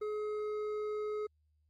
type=tone with hard clipping; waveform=sine; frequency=423.4 Hz; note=G#4; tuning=33 cents sharp; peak=-36 dBFS; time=0.01-1.27 s; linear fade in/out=10 ms; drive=7 dB; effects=added 76 Hz sine -70 dBFS peak until 1.69 s + Opus 24 kbps